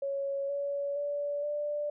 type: tone with pitch steps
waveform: sine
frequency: 554.4 / 565.7 / 577.3 / 589.1 Hz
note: C#5 / C#5 / D5 / D5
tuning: 0 / +35 / -30 / +5 cents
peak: -30 dBFS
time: 0.02-1.9 s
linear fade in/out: 5 ms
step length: 470 ms
effects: none